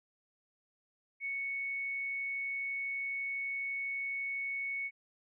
sine tone, 2217 Hz, C#7, in tune, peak -34 dBFS, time 1.2-4.91 s, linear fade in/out 50 ms, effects none

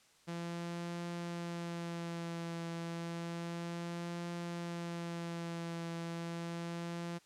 sawtooth tone with vibrato, 170 Hz, F3, 46 cents flat, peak -35 dBFS, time 0.27-7.19 s, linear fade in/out 20 ms, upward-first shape triangle, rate 0.31 Hz, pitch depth 24 cents each way, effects white hiss -66 dBFS RMS until 7.25 s + low-pass 8000 Hz 12 dB/octave

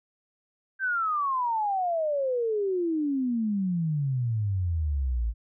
sine exponential sweep, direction down, 1583 to 53.3 Hz, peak -24 dBFS, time 0.79-5.34 s, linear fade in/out 50 ms, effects none

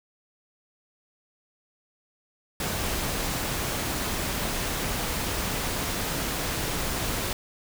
pink noise, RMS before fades -29 dBFS, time 2.6-7.33 s, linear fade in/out 2 ms, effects none

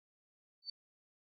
sine tone with exponential growth, 4533 Hz, C#8, 38 cents sharp, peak -36 dBFS, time 0.62-0.7 s, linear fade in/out 5 ms, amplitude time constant 17 ms, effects none

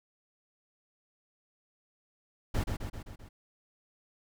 brown noise with echo, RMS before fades -29 dBFS, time 2.54-2.64 s, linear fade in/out 10 ms, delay 130 ms, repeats 5, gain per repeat -4 dB, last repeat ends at 3.29 s, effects none

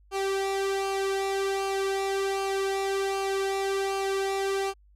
sawtooth tone with flanger, 390.2 Hz, G4, 8 cents flat, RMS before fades -28 dBFS, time 0.11-4.74 s, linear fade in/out 50 ms, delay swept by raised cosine 0.53 to 1.93 ms, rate 1.3 Hz, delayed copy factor -0.65, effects added 50 Hz sine -55 dBFS peak until 4.95 s + low-pass 10000 Hz 12 dB/octave

